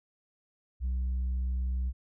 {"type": "tone", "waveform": "sine", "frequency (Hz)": 63.1, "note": "B1", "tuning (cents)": 38, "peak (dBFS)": -25, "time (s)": [0.8, 1.93], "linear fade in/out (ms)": 50, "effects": ["tanh soft clip ceiling -27 dBFS"]}